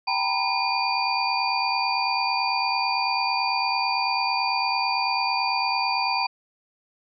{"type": "tone cluster", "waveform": "sine", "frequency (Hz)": [781, 924, 993, 2432, 4639], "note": ["G5", "A#5", "B5", "D#7", "D8"], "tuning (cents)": [-7, -16, 9, -40, -22], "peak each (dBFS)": -28, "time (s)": [0.07, 6.27], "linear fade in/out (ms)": 10, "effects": []}